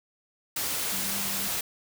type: tone in noise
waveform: sine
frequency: 195.6 Hz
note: G3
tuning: 4 cents flat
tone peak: -40 dBFS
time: 0.92-1.48 s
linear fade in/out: 5 ms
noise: white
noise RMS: -30 dBFS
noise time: 0.56-1.61 s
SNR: -13 dB
effects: none